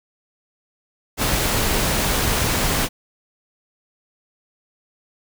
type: noise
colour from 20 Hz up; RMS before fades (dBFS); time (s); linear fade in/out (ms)
pink; -20; 1.17-2.89; 50
effects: none